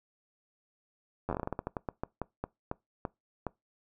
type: slowing click train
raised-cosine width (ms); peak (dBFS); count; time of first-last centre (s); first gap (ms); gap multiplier
1; -19; 20; 1.29-3.467; 10; 1.23
effects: noise-tail reverb RT60 0.2 s tail -23 dB re dry